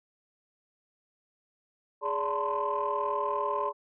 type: tone cluster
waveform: sine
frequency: 415.2 / 577 / 895 / 1013 / 1053 Hz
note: G#4 / D5 / A5 / B5 / C6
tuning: 0 / -31 / +29 / +44 / +11 cents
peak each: -34 / -33 / -35 / -32 / -32 dBFS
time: 2.01-3.73 s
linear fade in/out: 50 ms
effects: tanh soft clip ceiling -19 dBFS